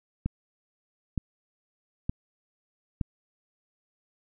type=click train; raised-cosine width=5 ms; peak=-15 dBFS; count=4; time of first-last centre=0.26-3.012 s; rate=1.09 Hz; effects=none